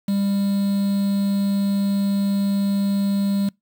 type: tone with quantisation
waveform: triangle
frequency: 199 Hz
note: G3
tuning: 26 cents sharp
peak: -16 dBFS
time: 0.08-3.49 s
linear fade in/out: 5 ms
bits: 6
effects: noise-tail reverb RT60 0.2 s tail -26 dB re dry